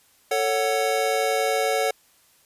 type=chord; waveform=square; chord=F# minor; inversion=first; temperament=just; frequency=444 / 555 / 740 Hz; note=A4 / C#5 / F#5; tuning=+16 / +2 / 0 cents; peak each=-26 dBFS; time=0.31-1.91 s; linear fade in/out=5 ms; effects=white hiss -59 dBFS RMS until 2.45 s + resampled to 32000 Hz